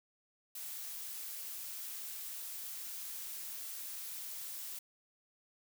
blue noise, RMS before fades -44 dBFS, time 0.55-4.79 s, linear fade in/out 5 ms, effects none

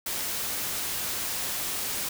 white noise, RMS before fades -31 dBFS, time 0.06-2.09 s, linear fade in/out 5 ms, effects none

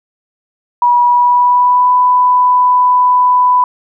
sine tone with pitch glide, 969 to 995.1 Hz, B5 to B5, -33 to +13 cents, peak -6 dBFS, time 0.82-3.64 s, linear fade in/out 2 ms, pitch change +46 cents, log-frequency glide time 1.02-1.92 s, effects none

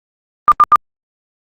sine tone bursts, 1200 Hz, D6, 37 cents sharp, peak -3 dBFS, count 3, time 0.48-0.758 s, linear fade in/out 0 ms, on 38 ms, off 82 ms, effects Opus 24 kbps

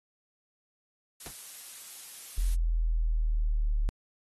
blue noise, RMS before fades -43 dBFS, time 1.2-2.55 s, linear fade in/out 5 ms
pink noise with exponential decay, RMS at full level -38 dBFS, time 1.26-1.36 s, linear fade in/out 0 ms, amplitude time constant 21 ms
sine linear sweep, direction down, 42.42 to 36.71 Hz, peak -24 dBFS, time 2.38-3.89 s, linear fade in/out 0 ms
effects AAC 32 kbps

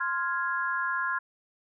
sine chord, F minor, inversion second, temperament equal, 1046.5 / 1396.9 / 1661.2 Hz, C6 / F6 / Ab6, 0 / 0 / 0 cents, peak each -31 dBFS, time 0-1.19 s, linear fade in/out 10 ms, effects none

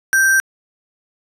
sine tone with sample-and-hold, 1568 Hz, G6, in tune, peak -10 dBFS, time 0.13-0.4 s, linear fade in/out 0 ms, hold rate 7350 Hz, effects resampled to 32000 Hz

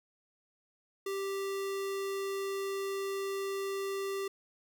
square tone, 392 Hz, G4, in tune, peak -34 dBFS, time 1.06-4.28 s, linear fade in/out 5 ms, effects none

